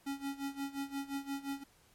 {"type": "tone with tremolo", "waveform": "square", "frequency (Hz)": 277.2, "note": "C#4", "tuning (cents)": 0, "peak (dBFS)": -35, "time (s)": [0.06, 1.64], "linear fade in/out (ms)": 10, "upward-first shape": "sine", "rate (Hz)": 5.7, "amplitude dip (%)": 85, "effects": ["pink hiss -66 dBFS RMS until 1.94 s", "MP3 64 kbps"]}